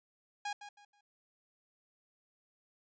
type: tone with echo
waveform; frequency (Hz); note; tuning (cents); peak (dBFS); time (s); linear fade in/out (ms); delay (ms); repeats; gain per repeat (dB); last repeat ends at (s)
sawtooth; 821; G#5; -20; -32; 0.45-0.53; 5; 160; 3; -11; 1.01
effects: resampled to 16000 Hz